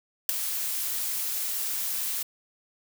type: noise with ADSR envelope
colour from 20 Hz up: blue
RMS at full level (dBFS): -18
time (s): 0.29-2.23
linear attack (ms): 3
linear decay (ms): 7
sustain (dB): -12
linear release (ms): 6
effects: none